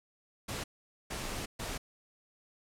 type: noise bursts at uneven times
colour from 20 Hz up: pink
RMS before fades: -38 dBFS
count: 3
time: 0.48-0.64 / 1.1-1.46 / 1.59-1.78 s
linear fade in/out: 10 ms
effects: low-pass 11000 Hz 12 dB/octave